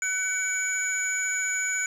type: tone cluster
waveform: sine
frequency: 1506 / 2266 / 6890 Hz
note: F#6 / C#7 / A8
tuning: +30 / +37 / -37 cents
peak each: -28 / -30 / -27 dBFS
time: 0.02-1.86 s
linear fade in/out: 2 ms
effects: tanh soft clip ceiling -19 dBFS + 10-bit

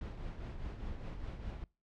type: noise with tremolo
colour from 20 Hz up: brown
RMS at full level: -40 dBFS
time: 0.01-1.64 s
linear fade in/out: 2 ms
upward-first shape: triangle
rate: 4.9 Hz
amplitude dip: 55%
effects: noise-tail reverb RT60 0.3 s tail -25 dB re dry + low-pass 4000 Hz 12 dB/octave

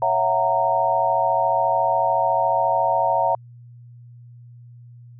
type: chord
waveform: sine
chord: F# dominant seventh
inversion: second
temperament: just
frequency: 555 / 666 / 740 / 925 Hz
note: C#5 / E5 / F#5 / A#5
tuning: +2 / +18 / 0 / -14 cents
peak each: -26 / -22 / -23 / -20 dBFS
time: 0.02-3.35 s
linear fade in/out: 2 ms
effects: added 120 Hz sine -41 dBFS peak until 5.19 s

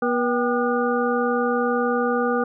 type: harmonic tone with a mistuned harmonic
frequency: 241.8 Hz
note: B3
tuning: 36 cents flat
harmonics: 1 / 2 / 3 / 5 / 6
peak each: -24 / -22 / -28 / -27 / -29 dBFS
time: 0.02-2.44 s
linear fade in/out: 5 ms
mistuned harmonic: 3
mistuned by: +130 cents
effects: none

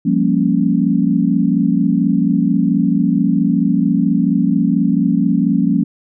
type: chord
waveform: sine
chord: G half-diminished seventh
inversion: third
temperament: equal with one note detuned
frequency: 174.61 / 198.96 / 233.1 / 277.2 Hz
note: F3 / G3 / Bb3 / Db4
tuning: 0 / +26 / 0 / 0 cents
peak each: -17 dBFS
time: 0.05-5.84 s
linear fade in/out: 10 ms
effects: none

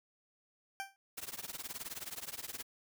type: tone with exponential decay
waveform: 20% pulse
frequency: 784 Hz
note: G5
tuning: in tune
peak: -30 dBFS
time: 0.8-0.96 s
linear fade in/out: 0 ms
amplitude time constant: 34 ms
type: noise with tremolo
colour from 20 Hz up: white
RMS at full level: -40 dBFS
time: 1.17-2.63 s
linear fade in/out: 10 ms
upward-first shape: triangle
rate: 19 Hz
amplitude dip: 100%
effects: none

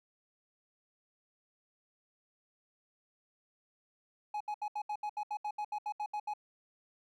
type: tone bursts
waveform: triangle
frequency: 839 Hz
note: G#5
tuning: 17 cents sharp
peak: -32 dBFS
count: 15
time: 4.34-6.337 s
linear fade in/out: 5 ms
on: 65 ms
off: 73 ms
effects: none

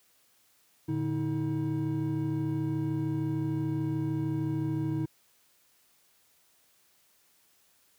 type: tone cluster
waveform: triangle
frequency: 114.6 / 148 / 318 Hz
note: A#2 / D3 / D#4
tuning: -29 / +14 / +38 cents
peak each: -33 / -30 / -29 dBFS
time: 0.88-5.06 s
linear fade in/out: 10 ms
effects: white hiss -66 dBFS RMS until 7.98 s + high-pass 60 Hz 12 dB/octave

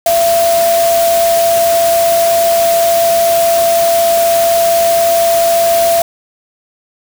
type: tone in noise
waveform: sine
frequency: 675 Hz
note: E5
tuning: 41 cents sharp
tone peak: -8 dBFS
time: 0.06-6.02 s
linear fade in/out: 2 ms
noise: white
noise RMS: -19 dBFS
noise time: 0.06-6.02 s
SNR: +8 dB
effects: none

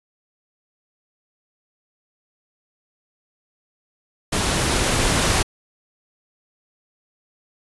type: noise with level ramp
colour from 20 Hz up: pink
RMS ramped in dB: -21 to -18 dBFS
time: 4.32-5.43 s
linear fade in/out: 10 ms
effects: resampled to 24000 Hz

